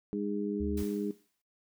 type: harmonic tone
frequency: 102.4 Hz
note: G#2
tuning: 24 cents flat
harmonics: 2 / 3 / 4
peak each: -34 / -36 / -37 dBFS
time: 0.13-1.11 s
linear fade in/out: 0 ms
type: tone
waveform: sine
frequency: 75.2 Hz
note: D2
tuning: 42 cents sharp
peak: -35 dBFS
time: 0.6-0.83 s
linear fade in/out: 5 ms
type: noise with exponential decay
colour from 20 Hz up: white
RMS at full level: -45 dBFS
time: 0.77-1.42 s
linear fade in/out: 5 ms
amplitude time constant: 140 ms
effects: noise-tail reverb RT60 0.3 s tail -18 dB re dry